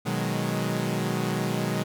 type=chord; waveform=sawtooth; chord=G# minor seventh; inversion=first; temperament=equal; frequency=123.47 / 155.56 / 185 / 207.7 Hz; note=B2 / D#3 / F#3 / G#3; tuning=0 / 0 / 0 / 0 cents; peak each=-27 dBFS; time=0.05-1.84 s; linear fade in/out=20 ms; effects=none